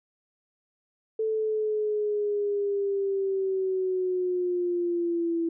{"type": "linear sweep", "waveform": "sine", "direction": "down", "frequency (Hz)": [441.1, 331.6], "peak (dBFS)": -24, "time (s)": [1.19, 5.49], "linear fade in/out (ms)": 5, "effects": []}